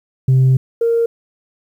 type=tone pair in turn; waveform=sine; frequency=130.81 / 463.6 Hz; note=C3 / A#4; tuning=0 / -10 cents; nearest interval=octave + minor seventh; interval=2190 cents; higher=second; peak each=-6 / -11 dBFS; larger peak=first; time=0.28-0.57 / 0.81-1.06 s; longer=first; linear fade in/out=5 ms; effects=tanh soft clip ceiling -7 dBFS + 8-bit